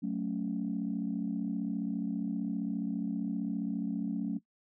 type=chord; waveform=sine; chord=F# minor; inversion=none; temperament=equal with one note detuned; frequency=185 / 220 / 278.9 Hz; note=F#3 / A3 / C#4; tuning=0 / 0 / +11 cents; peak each=-35 / -34 / -35 dBFS; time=0.02-4.39 s; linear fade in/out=20 ms; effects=noise-tail reverb RT60 0.1 s tail -20 dB re dry + tanh soft clip ceiling -23 dBFS